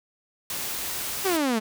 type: noise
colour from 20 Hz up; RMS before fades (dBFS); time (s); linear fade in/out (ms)
white; -31; 0.5-1.37; 2
type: exponential sweep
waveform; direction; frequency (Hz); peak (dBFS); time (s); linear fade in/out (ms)
sawtooth; down; 402.3 to 211; -18; 1.24-1.6; 20
effects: none